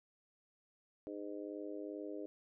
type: harmonic tone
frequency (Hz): 102.3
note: G#2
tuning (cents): -26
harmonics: 3 / 4 / 5 / 6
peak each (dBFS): -45 / -47 / -49 / -51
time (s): 1.07-2.26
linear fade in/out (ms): 0
effects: none